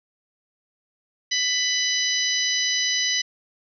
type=harmonic tone; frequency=995 Hz; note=B5; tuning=13 cents sharp; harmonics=2 / 3 / 4 / 5 / 6; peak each=-27 / -27 / -27 / -27 / -27 dBFS; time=1.31-3.22 s; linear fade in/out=10 ms; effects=none